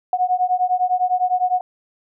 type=beating tone pair; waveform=sine; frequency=726 / 735.9 Hz; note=F#5 / F#5; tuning=-33 / -10 cents; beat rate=9.9 Hz; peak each=-19 dBFS; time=0.13-1.61 s; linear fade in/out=2 ms; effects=none